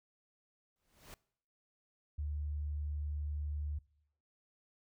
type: noise with exponential growth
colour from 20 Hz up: pink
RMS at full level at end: -49 dBFS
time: 0.76-1.14 s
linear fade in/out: 0 ms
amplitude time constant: 81 ms
type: tone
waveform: sine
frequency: 74 Hz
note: D2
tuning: 14 cents sharp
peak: -35 dBFS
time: 2.18-3.79 s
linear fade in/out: 10 ms
effects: noise-tail reverb RT60 0.7 s tail -23 dB re dry